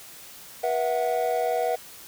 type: chord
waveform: triangle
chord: B suspended fourth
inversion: none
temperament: equal with one note detuned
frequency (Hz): 484.6 / 659.3 / 740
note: B4 / E5 / F#5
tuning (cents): -33 / 0 / 0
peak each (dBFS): -25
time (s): 0.63-1.76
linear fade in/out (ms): 10
effects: white hiss -45 dBFS RMS until 2.07 s